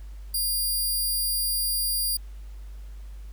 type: tone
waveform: 5% pulse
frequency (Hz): 4800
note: D8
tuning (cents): +37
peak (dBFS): -17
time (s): 0.34-2.17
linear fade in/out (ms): 5
effects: added 50 Hz sine -37 dBFS peak until 3.32 s + pink hiss -59 dBFS RMS until 3.32 s